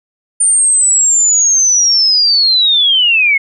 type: linear sweep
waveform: sine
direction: down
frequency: 9030 to 2137 Hz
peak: -7 dBFS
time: 0.4-3.38 s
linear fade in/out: 10 ms
effects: none